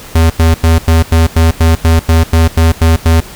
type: tone bursts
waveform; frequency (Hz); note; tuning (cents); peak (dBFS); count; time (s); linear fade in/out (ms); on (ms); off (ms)
square; 81.7; E2; -15; -5; 13; 0.15-3.204; 5; 150; 92
effects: pink hiss -31 dBFS RMS until 3.35 s